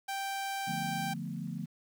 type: tone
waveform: sawtooth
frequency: 784 Hz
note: G5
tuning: in tune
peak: -30 dBFS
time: 0.08-1.14 s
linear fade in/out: 10 ms
type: chord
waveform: sine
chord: B half-diminished seventh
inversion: first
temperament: equal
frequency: 146.83 / 174.61 / 220 / 246.9 Hz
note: D3 / F3 / A3 / B3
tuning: 0 / 0 / 0 / 0 cents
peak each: -41 / -39 / -41 / -44 dBFS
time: 0.67-1.66 s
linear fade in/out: 10 ms
effects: 10-bit